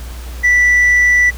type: tone with tanh clipping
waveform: triangle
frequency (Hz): 1968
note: B6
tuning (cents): -7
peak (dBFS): -8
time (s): 0.43-1.31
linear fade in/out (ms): 20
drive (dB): 6
effects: added 60 Hz sine -25 dBFS peak until 1.37 s + pink hiss -36 dBFS RMS until 1.37 s